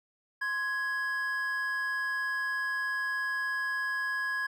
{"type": "tone pair together", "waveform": "triangle", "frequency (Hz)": [1050, 1666.8], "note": ["C6", "G#6"], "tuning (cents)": [6, 6], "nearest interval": "minor sixth", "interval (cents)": 800, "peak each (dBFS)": [-36, -28], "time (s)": [0.41, 4.47], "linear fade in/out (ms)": 10, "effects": []}